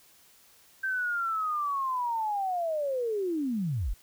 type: linear sweep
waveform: sine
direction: down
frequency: 1568 to 30.87 Hz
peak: -27 dBFS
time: 0.83-3.94 s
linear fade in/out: 10 ms
effects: white hiss -59 dBFS RMS until 4.02 s